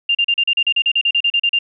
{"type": "tone bursts", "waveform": "sine", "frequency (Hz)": 2794, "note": "F7", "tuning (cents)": 0, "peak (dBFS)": -12, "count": 16, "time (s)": [0.09, 1.589], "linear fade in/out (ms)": 5, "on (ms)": 59, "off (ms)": 37, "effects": []}